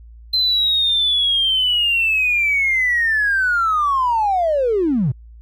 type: linear sweep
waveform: triangle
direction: down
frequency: 4100 to 110 Hz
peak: -11 dBFS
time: 0.33-5.12 s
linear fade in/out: 10 ms
effects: tanh soft clip ceiling -12 dBFS + added 57 Hz sine -38 dBFS peak until 5.41 s